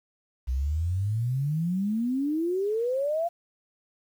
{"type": "exponential sweep", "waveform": "sine", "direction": "up", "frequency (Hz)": [61, 702], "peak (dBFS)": -24, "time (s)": [0.47, 3.29], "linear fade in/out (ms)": 20, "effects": ["9-bit"]}